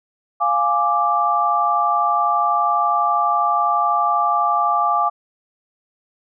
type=chord; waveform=sine; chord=D diminished; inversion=first; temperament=equal; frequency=698.5 / 830.6 / 1174.7 Hz; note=F5 / Ab5 / D6; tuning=0 / 0 / 0 cents; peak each=-21 / -21 / -17 dBFS; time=0.4-5.1 s; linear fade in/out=20 ms; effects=none